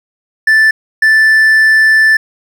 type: tone pair in turn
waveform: triangle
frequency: 1760 / 1760 Hz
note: A6 / A6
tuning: 0 / 0 cents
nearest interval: unison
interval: 0 cents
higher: neither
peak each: -3 dBFS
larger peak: neither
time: 0.47-0.71 / 1.02-2.17 s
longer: second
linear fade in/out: 5 ms
effects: none